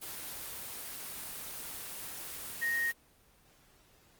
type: tone in noise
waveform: sine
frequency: 1864.7 Hz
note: A#6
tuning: in tune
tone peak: -29 dBFS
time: 2.61-2.92 s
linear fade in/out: 20 ms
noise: white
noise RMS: -42 dBFS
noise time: 0.01-2.93 s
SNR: +10 dB
effects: pink hiss -64 dBFS RMS until 4.19 s + Opus 24 kbps